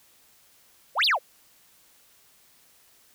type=exponential two-way sweep; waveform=sine; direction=up then down; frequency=466.2 to 5070 to 466.2 Hz; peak=-17 dBFS; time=0.95-1.19 s; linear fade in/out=50 ms; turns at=1.05 s; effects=tanh soft clip ceiling -17 dBFS + white hiss -59 dBFS RMS until 3.14 s